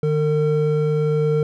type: tone pair together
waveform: triangle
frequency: 151.8 / 454.3 Hz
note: D#3 / A#4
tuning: -42 / -45 cents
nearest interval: octave + perfect fifth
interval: 1897 cents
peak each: -17 dBFS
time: 0.03-1.43 s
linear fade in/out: 2 ms
effects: none